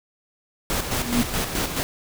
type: noise with tremolo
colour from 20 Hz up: pink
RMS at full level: -24 dBFS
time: 0.7-1.83 s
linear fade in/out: 0 ms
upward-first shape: square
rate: 4.7 Hz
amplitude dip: 50%
type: tone with exponential growth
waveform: sine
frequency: 240.9 Hz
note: B3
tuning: 43 cents flat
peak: -15 dBFS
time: 0.83-1.22 s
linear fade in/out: 5 ms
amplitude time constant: 83 ms
effects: none